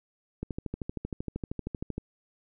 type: click train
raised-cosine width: 3 ms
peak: -20 dBFS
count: 21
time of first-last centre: 0.43-1.98 s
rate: 12.9 Hz
effects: none